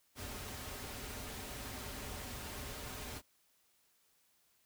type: noise with comb filter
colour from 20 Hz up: pink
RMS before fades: -45 dBFS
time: 0.15-3.22 s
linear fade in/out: 50 ms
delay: 6 ms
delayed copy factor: -0.5
effects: white hiss -73 dBFS RMS until 4.65 s